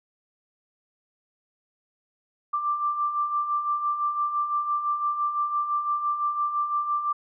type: beating tone pair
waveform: sine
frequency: 1174.7 / 1180.6 Hz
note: D6 / D6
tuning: 0 / +9 cents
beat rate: 5.9 Hz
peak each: -32 / -24 dBFS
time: 2.53-7.13 s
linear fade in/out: 10 ms
effects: none